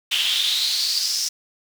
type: noise with high-pass filter sweep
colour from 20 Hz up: brown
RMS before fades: -22 dBFS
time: 0.11-1.29 s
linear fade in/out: 10 ms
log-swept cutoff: 3000 to 5600 Hz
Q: 6
effects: none